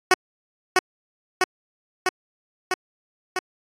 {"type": "tone with echo", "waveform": "10% pulse", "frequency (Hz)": 370, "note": "F#4", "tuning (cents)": 0, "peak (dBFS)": -4, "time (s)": [0.11, 0.14], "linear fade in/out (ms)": 2, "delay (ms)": 650, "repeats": 5, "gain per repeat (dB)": -2, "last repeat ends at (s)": 3.39, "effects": ["low-pass 9000 Hz 12 dB/octave", "AAC 64 kbps"]}